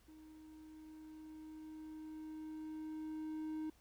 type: tone with level ramp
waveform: triangle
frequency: 311.8 Hz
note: D#4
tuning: 4 cents sharp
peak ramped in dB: -54 to -37 dBFS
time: 0.08-3.7 s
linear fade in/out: 5 ms
effects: added 60 Hz sine -69 dBFS peak until 3.8 s + pink hiss -71 dBFS RMS until 3.8 s